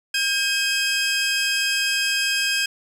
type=tone pair together; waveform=20% pulse; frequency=1605.8 / 2549 Hz; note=G6 / D#7; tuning=+41 / +41 cents; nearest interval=minor sixth; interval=800 cents; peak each=-18 / -18 dBFS; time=0.14-2.66 s; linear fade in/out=5 ms; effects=low-pass 12000 Hz 12 dB/octave + 7-bit